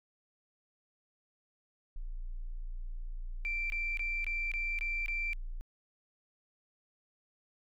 sine tone, 29.01 Hz, A#0, 7 cents flat, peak -36 dBFS, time 1.96-5.61 s, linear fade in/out 0 ms
sine tone bursts, 2349 Hz, D7, in tune, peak -32 dBFS, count 7, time 3.45-5.332 s, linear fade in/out 0 ms, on 250 ms, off 22 ms
effects tanh soft clip ceiling -24 dBFS

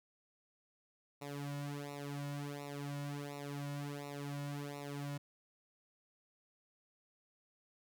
sawtooth tone with flanger, 143.2 Hz, D3, 43 cents flat, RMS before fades -43 dBFS, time 1.21-5.18 s, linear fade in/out 10 ms, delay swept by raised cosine 0.62 to 2.52 ms, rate 1.4 Hz, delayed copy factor -1, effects none

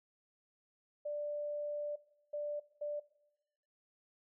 sine tone bursts at uneven times, 589 Hz, D5, 5 cents sharp, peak -36 dBFS, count 3, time 1.05-1.96 / 2.33-2.6 / 2.81-3 s, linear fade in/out 10 ms, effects noise-tail reverb RT60 0.9 s tail -19 dB re dry

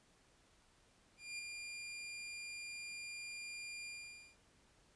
sawtooth tone with ADSR envelope, 2400 Hz, D7, 37 cents sharp, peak -38 dBFS, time 1.17-4.37 s, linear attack 220 ms, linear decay 4 ms, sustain -4 dB, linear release 500 ms, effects pink hiss -70 dBFS RMS until 4.95 s + resampled to 22050 Hz

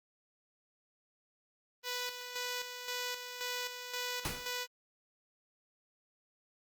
5% pulse tone with tremolo, 493.9 Hz, B4, in tune, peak -24 dBFS, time 1.83-4.67 s, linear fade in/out 50 ms, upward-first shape square, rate 1.9 Hz, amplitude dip 55%
pink noise with exponential decay, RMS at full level -33 dBFS, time 4.25-4.55 s, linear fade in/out 0 ms, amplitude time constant 64 ms
effects Opus 24 kbps

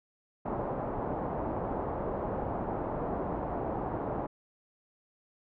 white low-pass noise, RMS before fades -34 dBFS, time 0.45-4.27 s, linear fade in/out 10 ms, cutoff 870 Hz, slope 24 dB/octave, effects none

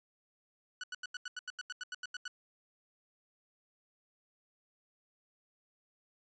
sawtooth tone bursts, 1480 Hz, F#6, in tune, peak -35 dBFS, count 14, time 0.81-2.279 s, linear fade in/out 2 ms, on 26 ms, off 85 ms, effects resampled to 16000 Hz

